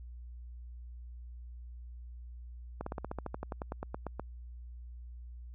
slowing click train, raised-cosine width 1 ms, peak -23 dBFS, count 17, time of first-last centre 2.81-4.196 s, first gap 54 ms, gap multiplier 1.06, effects added 60 Hz sine -44 dBFS peak until 5.54 s

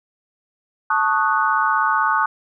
sine chord, D# half-diminished seventh, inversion second, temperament equal, 880 / 1108.7 / 1244.5 / 1480 Hz, A5 / C#6 / D#6 / F#6, 0 / 0 / 0 / 0 cents, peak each -21 dBFS, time 0.9-2.26 s, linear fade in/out 5 ms, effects none

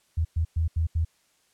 sine tone bursts at uneven times, 81.3 Hz, E2, 23 cents flat, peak -21 dBFS, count 5, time 0.17-0.25 / 0.36-0.45 / 0.56-0.68 / 0.76-0.87 / 0.95-1.05 s, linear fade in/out 10 ms, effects white hiss -66 dBFS RMS until 1.53 s + low-pass 10000 Hz 12 dB/octave

